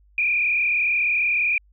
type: tone with frequency modulation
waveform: sine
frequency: 2421 Hz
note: D#7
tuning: 48 cents flat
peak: -18 dBFS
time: 0.18-1.58 s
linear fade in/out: 2 ms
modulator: 36.9 Hz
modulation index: 2.1
effects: added 50 Hz sine -53 dBFS peak until 1.72 s